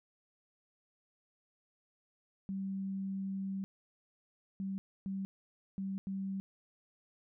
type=tone bursts at uneven times; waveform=sine; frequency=193.6 Hz; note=G3; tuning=21 cents flat; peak=-35 dBFS; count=5; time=2.49-3.64 / 4.6-4.78 / 5.06-5.25 / 5.78-5.98 / 6.07-6.4 s; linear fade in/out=0 ms; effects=none